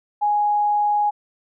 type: tone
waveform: sine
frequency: 830.6 Hz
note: G#5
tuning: in tune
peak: -16 dBFS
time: 0.21-1.11 s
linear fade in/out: 20 ms
effects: none